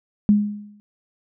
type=tone with exponential decay; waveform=sine; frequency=207.2 Hz; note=G#3; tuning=4 cents flat; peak=-9 dBFS; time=0.29-0.8 s; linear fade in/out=0 ms; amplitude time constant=110 ms; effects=none